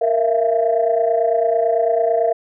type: tone cluster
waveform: sine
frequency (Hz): 465.4 / 653 / 682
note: A#4 / E5 / F5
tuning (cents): -3 / -17 / -41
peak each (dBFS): -18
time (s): 0.01-2.33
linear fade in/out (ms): 10
effects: tanh soft clip ceiling -6 dBFS